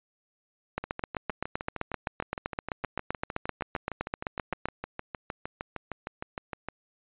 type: two click trains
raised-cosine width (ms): 0.5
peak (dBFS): -19 / -14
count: 39 / 31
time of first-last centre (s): 0.84-6.686 / 0.78-4.656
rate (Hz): 6.5 / 7.74
effects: resampled to 8000 Hz